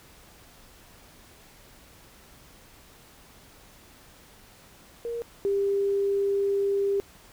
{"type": "tone pair in turn", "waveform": "sine", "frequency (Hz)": [468.9, 398], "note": ["A#4", "G4"], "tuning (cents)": [10, 26], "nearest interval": "minor third", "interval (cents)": 284, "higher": "first", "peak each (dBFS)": [-29, -22], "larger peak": "second", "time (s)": [[5.05, 5.22], [5.45, 7]], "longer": "second", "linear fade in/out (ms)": 0, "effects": ["pink hiss -53 dBFS RMS until 7.32 s"]}